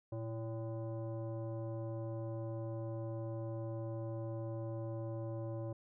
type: tone with frequency modulation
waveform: sine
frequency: 115.8 Hz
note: A#2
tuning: 11 cents flat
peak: -38 dBFS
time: 0.12-5.73 s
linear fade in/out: 5 ms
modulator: 450 Hz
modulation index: 0.95
effects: none